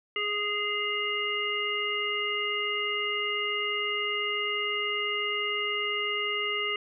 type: harmonic tone with a mistuned harmonic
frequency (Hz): 415.3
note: G#4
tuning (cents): 0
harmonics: 1 / 3 / 5 / 7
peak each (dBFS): -35 / -35 / -31 / -31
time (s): 0.16-6.76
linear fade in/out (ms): 2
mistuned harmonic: 7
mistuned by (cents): -39
effects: none